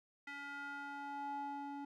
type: tone with band-pass filter sweep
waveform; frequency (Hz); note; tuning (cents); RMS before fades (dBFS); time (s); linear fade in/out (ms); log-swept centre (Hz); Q
square; 283.2; C#4; +37; -45; 0.27-1.85; 5; 1900 to 580; 3.1
effects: none